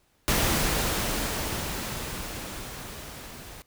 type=noise with level ramp; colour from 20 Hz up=pink; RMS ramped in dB=-23 to -44 dBFS; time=0.28-3.62 s; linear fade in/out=0 ms; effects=pink hiss -67 dBFS RMS until 3.66 s